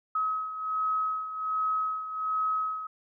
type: beating tone pair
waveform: sine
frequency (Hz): 1276 / 1277.3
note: D#6 / D#6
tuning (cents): +43 / +45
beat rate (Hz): 1.3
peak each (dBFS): -28 / -34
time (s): 0.15-2.87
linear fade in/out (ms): 5
effects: none